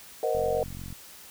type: chord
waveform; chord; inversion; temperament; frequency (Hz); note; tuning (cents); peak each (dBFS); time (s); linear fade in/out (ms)
sine; C half-diminished seventh; third; equal with one note detuned; 466.2 / 516.6 / 622.3 / 740; Bb4 / C5 / Eb5 / Gb5; 0 / -22 / 0 / 0; -28 / -30 / -29 / -32; 0.23-0.63; 2
type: click train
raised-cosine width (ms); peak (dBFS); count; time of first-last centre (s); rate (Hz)
5; -28; 27; 0.35-0.926; 45.1
effects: white hiss -48 dBFS RMS until 1.3 s